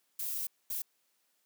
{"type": "noise bursts at uneven times", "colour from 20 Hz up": "violet", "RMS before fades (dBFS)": -36, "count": 2, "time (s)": [[0.19, 0.47], [0.7, 0.82]], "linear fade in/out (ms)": 5, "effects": ["white hiss -75 dBFS RMS until 1.45 s", "high-pass 200 Hz 12 dB/octave"]}